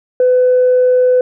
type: tone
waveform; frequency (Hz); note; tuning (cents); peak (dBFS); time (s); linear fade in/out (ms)
sine; 503; B4; +32; -6; 0.2-1.21; 2
effects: tanh soft clip ceiling -4 dBFS